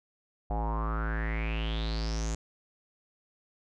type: tone with low-pass filter sweep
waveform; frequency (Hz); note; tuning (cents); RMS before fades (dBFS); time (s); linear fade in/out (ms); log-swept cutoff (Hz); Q
square; 55; A1; 0; -31; 0.5-2.35; 5; 750 to 7100; 7.7
effects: none